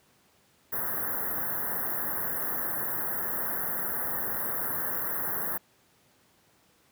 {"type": "band-stop noise", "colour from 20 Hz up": "white", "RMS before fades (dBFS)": -31, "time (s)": [0.72, 5.58], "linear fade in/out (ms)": 10, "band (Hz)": [1900, 11000], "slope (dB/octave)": 96, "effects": ["pink hiss -64 dBFS RMS until 6.91 s", "high-pass 100 Hz 12 dB/octave"]}